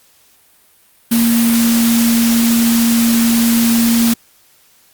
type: tone in noise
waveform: sine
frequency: 232 Hz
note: A#3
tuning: 8 cents flat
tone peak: -10 dBFS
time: 1.11-4.14 s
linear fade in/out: 10 ms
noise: white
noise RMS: -19 dBFS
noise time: 1.11-4.14 s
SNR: +6 dB
effects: white hiss -51 dBFS RMS until 4.93 s + Opus 48 kbps